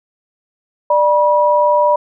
sine tone pair together, 594 / 968.6 Hz, D5 / B5, +20 / -34 cents, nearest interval minor sixth, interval 846 cents, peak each -12 dBFS, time 0.9-1.96 s, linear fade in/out 5 ms, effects none

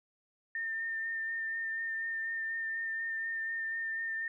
sine tone with vibrato, 1809 Hz, A6, 48 cents sharp, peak -33 dBFS, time 0.55-4.28 s, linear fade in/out 2 ms, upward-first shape sine, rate 4.1 Hz, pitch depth 16 cents each way, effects none

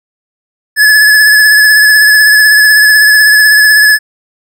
square tone with vibrato, 1714 Hz, A6, 46 cents flat, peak -3 dBFS, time 0.76-3.99 s, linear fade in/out 50 ms, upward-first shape sine, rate 16 Hz, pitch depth 27 cents each way, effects none

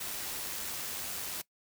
white noise with amplitude modulation, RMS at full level -37 dBFS, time 0-1.42 s, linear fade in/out 10 ms, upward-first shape sine, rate 98.1 Hz, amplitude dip 25%, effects noise-tail reverb RT60 0.1 s tail -20 dB re dry

